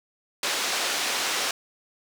white band-pass noise, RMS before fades -27 dBFS, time 0.43-1.51 s, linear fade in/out 2 ms, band 360 to 5400 Hz, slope 12 dB/octave, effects none

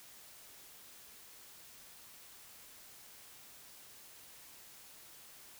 silence, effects white hiss -56 dBFS RMS until 5.59 s

